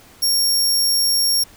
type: tone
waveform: 25% pulse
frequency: 5540 Hz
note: F8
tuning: 15 cents flat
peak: -10 dBFS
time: 0.22-1.44 s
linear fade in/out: 10 ms
effects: pink hiss -47 dBFS RMS until 1.56 s